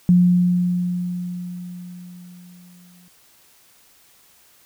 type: tone with exponential decay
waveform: sine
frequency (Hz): 178.1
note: F3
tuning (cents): +34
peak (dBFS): -9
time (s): 0.09-3.08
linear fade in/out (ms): 0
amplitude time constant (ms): 650
effects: white hiss -54 dBFS RMS until 4.65 s